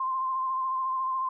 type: tone with vibrato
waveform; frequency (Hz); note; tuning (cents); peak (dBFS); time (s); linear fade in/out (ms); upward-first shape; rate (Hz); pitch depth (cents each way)
sine; 1046.5; C6; 0; -26; 0-1.29; 5; triangle; 14; 33
effects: none